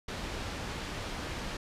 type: low-pass noise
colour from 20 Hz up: pink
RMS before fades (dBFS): -38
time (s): 0.08-1.57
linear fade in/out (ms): 5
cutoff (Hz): 5100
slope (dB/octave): 12
effects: resampled to 32000 Hz